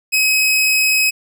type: tone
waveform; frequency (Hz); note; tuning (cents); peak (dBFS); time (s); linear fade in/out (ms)
sawtooth; 2544; D#7; +38; -9; 0.12-1.11; 20
effects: none